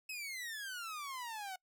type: exponential sweep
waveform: sawtooth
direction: down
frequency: 2600 to 733 Hz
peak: -38 dBFS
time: 0.09-1.56 s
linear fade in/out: 5 ms
effects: noise-tail reverb RT60 0.1 s tail -24 dB re dry